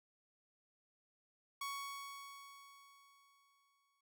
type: tone with exponential decay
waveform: sawtooth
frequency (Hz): 1115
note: C#6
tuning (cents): +10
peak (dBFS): -36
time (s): 1.61-4.01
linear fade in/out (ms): 5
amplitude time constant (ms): 520
effects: none